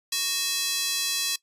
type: tone with high-pass filter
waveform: square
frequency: 370 Hz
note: F#4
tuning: in tune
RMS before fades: -27 dBFS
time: 0.12-1.36 s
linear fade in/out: 5 ms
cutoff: 4100 Hz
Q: 1.3
effects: noise-tail reverb RT60 0.1 s tail -20 dB re dry + resampled to 32000 Hz